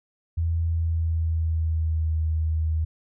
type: tone with pitch glide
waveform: sine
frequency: 82.9 to 79.39 Hz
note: E2 to D#2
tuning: +10 to +35 cents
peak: -21 dBFS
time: 0.37-2.85 s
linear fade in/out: 10 ms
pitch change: -75 cents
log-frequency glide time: 0.64-2.11 s
effects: none